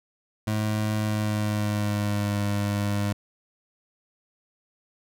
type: tone with pitch glide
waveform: 25% pulse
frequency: 107.2 to 102.24 Hz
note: A2 to G#2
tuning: -45 to -27 cents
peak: -20 dBFS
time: 0.47-3.13 s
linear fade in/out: 5 ms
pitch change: -82 cents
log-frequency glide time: 0.99-2.4 s
effects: none